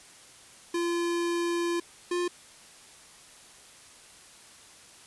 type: tone pair in turn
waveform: square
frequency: 343.3 / 352.7 Hz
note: F4 / F4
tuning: -30 / +17 cents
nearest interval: unison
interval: 47 cents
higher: second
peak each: -27 / -27 dBFS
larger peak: neither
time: 0.74-1.8 / 2.11-2.28 s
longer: first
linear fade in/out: 5 ms
effects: white hiss -52 dBFS RMS until 5.06 s + resampled to 24000 Hz

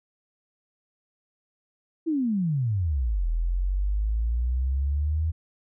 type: exponential two-way sweep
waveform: sine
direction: down then up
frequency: 338.3 to 40.42 to 81.7 Hz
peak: -22 dBFS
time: 2.06-5.32 s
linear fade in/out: 20 ms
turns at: 3.28 s
effects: none

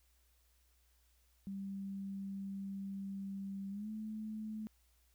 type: tone with pitch glide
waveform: sine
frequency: 196 to 216.2 Hz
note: G3 to A3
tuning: 0 to -30 cents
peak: -40 dBFS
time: 1.47-4.67 s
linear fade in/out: 0 ms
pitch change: +170 cents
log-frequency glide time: 3.7-3.89 s
effects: added 60 Hz sine -70 dBFS peak until 5.14 s + white hiss -75 dBFS RMS until 5.14 s

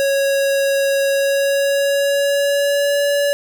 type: tone with pitch glide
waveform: square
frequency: 552 to 570.8 Hz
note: C#5 to D5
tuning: -7 to -49 cents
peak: -15 dBFS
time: 0-3.33 s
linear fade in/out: 0 ms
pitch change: +58 cents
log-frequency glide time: 1.08-3.02 s
effects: none

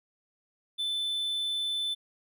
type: tone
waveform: triangle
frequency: 3520 Hz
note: A7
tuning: in tune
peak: -27 dBFS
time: 0.78-1.95 s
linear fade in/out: 20 ms
effects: none

